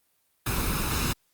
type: noise with comb filter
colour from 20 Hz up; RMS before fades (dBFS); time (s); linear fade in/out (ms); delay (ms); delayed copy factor
pink; -27; 0.46-1.13; 5; 0.77; +0.55
effects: white hiss -70 dBFS RMS until 1.33 s + Opus 32 kbps